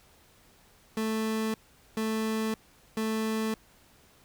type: tone bursts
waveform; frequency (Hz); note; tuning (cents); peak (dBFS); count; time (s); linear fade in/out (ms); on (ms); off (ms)
30% pulse; 220; A3; 0; -25; 3; 0.97-3.54; 2; 570; 430
effects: pink hiss -60 dBFS RMS until 4.24 s